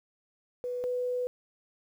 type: tone pair in turn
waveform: sine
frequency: 493.9 / 496.4 Hz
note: B4 / B4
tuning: 0 / +9 cents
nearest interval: unison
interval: 9 cents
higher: second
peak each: -31 / -28 dBFS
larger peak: second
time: 0.64-0.84 / 0.84-1.27 s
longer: second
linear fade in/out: 0 ms
effects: 10-bit